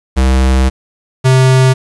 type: tone pair in turn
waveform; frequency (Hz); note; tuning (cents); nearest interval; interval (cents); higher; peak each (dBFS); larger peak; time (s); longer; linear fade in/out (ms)
square; 65.2 / 130.4; C2 / C3; -5 / -5; octave; 1200; second; -8 / -6; second; 0.16-0.7 / 1.24-1.74; first; 20
effects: resampled to 24000 Hz + 7-bit